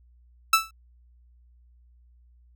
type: tone with exponential decay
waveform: sawtooth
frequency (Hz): 1318.5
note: E6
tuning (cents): 0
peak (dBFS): -9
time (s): 0.53-0.71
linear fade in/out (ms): 5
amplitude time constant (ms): 37
effects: added 60 Hz sine -54 dBFS peak until 2.55 s